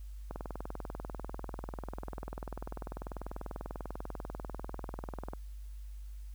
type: click train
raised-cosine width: 1 ms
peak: -26 dBFS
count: 103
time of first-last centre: 0.31-5.335 s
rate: 20.3 Hz
effects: added 50 Hz sine -42 dBFS peak until 6.34 s + white hiss -67 dBFS RMS until 6.34 s